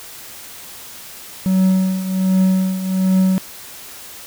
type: tone with tremolo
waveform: triangle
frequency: 187.9 Hz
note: F#3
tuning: 27 cents sharp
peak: -8 dBFS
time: 1.46-3.38 s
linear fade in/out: 0 ms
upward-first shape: triangle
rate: 1.3 Hz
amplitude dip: 75%
effects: white hiss -36 dBFS RMS until 4.26 s